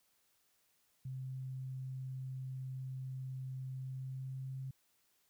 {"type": "tone with pitch glide", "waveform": "sine", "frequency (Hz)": [130.81, 132.56], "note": ["C3", "C3"], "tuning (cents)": [0, 23], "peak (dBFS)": -40, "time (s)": [1.05, 4.71], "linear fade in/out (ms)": 5, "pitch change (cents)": 23, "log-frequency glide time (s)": [3.82, 4.6], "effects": ["white hiss -75 dBFS RMS until 5.29 s"]}